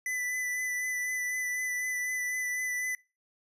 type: tone with vibrato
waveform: square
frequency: 1994 Hz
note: B6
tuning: 16 cents sharp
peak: -31 dBFS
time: 0.06-2.95 s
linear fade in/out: 2 ms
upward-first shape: sine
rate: 4 Hz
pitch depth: 16 cents each way
effects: noise-tail reverb RT60 0.3 s tail -23 dB re dry + resampled to 32000 Hz